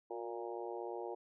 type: harmonic tone with a mistuned harmonic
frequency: 116.8 Hz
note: A#2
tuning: 4 cents sharp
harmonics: 3 / 4 / 5 / 6 / 7 / 8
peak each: -44 / -45 / -49 / -50 / -48 / -52 dBFS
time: 0.1-1.15 s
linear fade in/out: 10 ms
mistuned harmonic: 3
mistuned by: +41 cents
effects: none